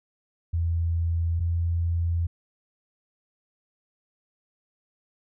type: tone pair in turn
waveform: sine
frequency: 83.8 / 84.77 Hz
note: E2 / E2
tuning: +29 / +49 cents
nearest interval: unison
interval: 20 cents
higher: second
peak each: -22 dBFS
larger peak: neither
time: 0.53-1.4 / 1.4-2.27 s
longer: neither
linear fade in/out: 10 ms
effects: none